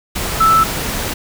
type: tone in noise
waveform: sine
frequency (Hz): 1318.5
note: E6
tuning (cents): 0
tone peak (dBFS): -8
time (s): 0.4-0.64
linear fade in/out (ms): 10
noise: pink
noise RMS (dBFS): -21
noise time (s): 0.15-1.14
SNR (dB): +10
effects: none